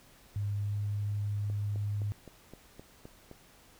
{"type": "tone with pitch glide", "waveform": "sine", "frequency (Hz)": [102, 102.95], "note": ["G#2", "G#2"], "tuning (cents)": [-31, -15], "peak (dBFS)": -30, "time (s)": [0.36, 2.12], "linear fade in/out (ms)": 0, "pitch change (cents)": 16, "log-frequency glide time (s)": [0.6, 0.74]}
{"type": "click train", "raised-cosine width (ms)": 2, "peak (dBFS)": -33, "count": 8, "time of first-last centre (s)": [1.5, 3.313], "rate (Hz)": 3.86}
{"effects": ["pink hiss -59 dBFS RMS until 3.79 s"]}